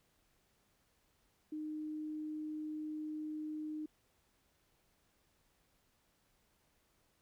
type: tone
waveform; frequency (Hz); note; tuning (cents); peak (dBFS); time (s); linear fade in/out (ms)
sine; 307.1; D#4; -23; -39; 1.52-3.86; 5
effects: pink hiss -75 dBFS RMS until 7.21 s